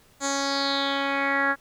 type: tone with low-pass filter sweep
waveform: 10% pulse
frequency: 277.2 Hz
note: C#4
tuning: in tune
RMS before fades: -25 dBFS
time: 0.2-1.56 s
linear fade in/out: 50 ms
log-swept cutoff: 7200 to 1600 Hz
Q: 4.8
effects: pink hiss -58 dBFS RMS until 1.6 s